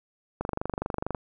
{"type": "click train", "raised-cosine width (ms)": 1, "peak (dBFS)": -15, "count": 19, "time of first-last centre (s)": [0.41, 1.148], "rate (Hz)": 24.4, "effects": []}